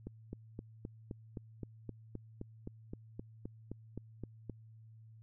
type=click train; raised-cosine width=3 ms; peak=-29 dBFS; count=18; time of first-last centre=0.07-4.497 s; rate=3.84 Hz; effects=added 111 Hz sine -54 dBFS peak until 5.22 s